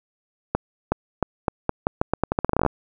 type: accelerating click train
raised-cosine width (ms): 1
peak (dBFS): -5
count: 20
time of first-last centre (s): 0.55-2.663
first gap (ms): 370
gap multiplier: 0.83
effects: none